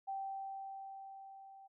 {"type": "tone with level ramp", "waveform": "sine", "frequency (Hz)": 779, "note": "G5", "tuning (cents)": -11, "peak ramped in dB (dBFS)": [-37, -54], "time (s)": [0.07, 1.68], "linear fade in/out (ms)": 20, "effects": []}